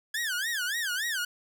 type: tone with vibrato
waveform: sawtooth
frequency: 1651 Hz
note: G#6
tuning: 11 cents flat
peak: -25 dBFS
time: 0.14-1.25 s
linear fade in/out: 5 ms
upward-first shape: sine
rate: 3.5 Hz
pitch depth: 250 cents each way
effects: none